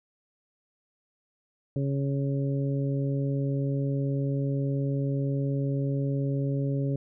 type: harmonic tone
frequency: 138.6 Hz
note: C#3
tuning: in tune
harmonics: 1 / 2 / 3 / 4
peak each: -26 / -32 / -36 / -38 dBFS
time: 1.76-6.96 s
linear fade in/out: 2 ms
effects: none